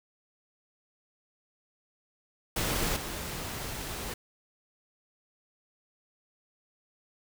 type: noise with level steps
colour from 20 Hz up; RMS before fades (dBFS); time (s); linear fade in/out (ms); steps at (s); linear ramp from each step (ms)
pink; -30 / -37; 2.56-4.14; 5; 2.96; 5
effects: none